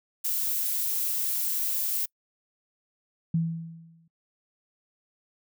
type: noise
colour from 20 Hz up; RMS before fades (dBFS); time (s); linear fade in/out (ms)
violet; -28; 0.24-2.06; 10
type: tone with exponential decay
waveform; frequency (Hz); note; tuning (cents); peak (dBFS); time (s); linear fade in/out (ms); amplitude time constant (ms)
sine; 164.81; E3; 0; -20; 3.34-4.08; 5; 160
effects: noise-tail reverb RT60 0.1 s tail -26 dB re dry